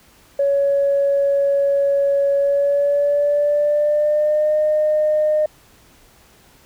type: tone with pitch glide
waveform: sine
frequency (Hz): 560 to 610.7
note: C#5 to D#5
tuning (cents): +18 to -32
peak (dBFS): -13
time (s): 0.39-5.46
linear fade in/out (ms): 5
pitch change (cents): +150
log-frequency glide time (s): 2.37-4.57
effects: tanh soft clip ceiling -9 dBFS + pink hiss -51 dBFS RMS until 6.65 s